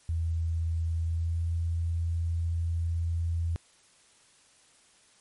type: tone with pitch glide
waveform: sine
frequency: 82.41 to 83.8 Hz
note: E2 to E2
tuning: 0 to +29 cents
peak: -26 dBFS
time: 0.09-3.56 s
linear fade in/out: 0 ms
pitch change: +29 cents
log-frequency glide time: 1.02-1.43 s
effects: white hiss -61 dBFS RMS until 5.2 s + MP3 48 kbps